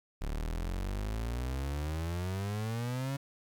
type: exponential sweep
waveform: 35% pulse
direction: up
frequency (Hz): 35.18 to 140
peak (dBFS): -31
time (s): 0.21-3.17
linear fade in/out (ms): 10
effects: 11-bit